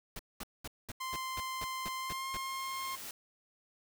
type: noise bursts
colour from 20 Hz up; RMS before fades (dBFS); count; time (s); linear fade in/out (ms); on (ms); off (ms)
pink; -42; 10; 0.16-2.37; 2; 32; 210
type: tone with pitch glide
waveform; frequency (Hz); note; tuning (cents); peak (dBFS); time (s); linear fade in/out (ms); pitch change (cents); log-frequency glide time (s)
sawtooth; 1043 to 1064.9; C6 to C6; -6 to +30; -33; 1-2.96; 10; +36; 1.97-2.28
type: noise with exponential growth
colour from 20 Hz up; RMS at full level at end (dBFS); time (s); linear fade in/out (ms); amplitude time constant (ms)
white; -43; 1.36-3.11; 2; 380
effects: none